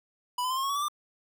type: tone with pitch steps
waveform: square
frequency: 987.8 / 1014.4 / 1041.7 / 1069.8 / 1098.6 / 1128.1 / 1158.5 / 1189.7 Hz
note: B5 / B5 / C6 / C6 / C#6 / C#6 / D6 / D6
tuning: 0 / +46 / -8 / +38 / -16 / +30 / -24 / +22 cents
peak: -28 dBFS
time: 0.38-0.884 s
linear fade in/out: 5 ms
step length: 63 ms
effects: none